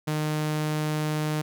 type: tone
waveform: sawtooth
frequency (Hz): 153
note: D#3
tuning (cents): -29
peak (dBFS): -21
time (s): 0.07-1.42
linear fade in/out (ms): 10
effects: none